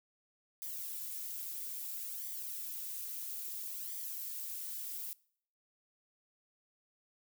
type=noise with flanger; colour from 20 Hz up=violet; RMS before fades=-42 dBFS; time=0.62-5.13 s; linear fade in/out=0 ms; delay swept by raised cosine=0.73 to 4.03 ms; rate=0.6 Hz; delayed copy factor=-0.75; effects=noise-tail reverb RT60 0.6 s tail -23 dB re dry